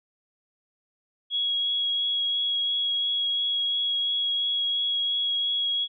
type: tone with vibrato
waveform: sine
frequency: 3322 Hz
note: G#7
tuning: in tune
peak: -23 dBFS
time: 1.3-5.88 s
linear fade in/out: 50 ms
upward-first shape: sine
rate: 2.9 Hz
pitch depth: 9 cents each way
effects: none